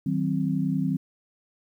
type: chord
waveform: sine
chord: C diminished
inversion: first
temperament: just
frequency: 156.98 / 188.37 / 261.6 Hz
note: Eb3 / Gb3 / C4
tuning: +16 / +31 / 0 cents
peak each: -27 dBFS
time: 0.06-0.97 s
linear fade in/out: 5 ms
effects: 10-bit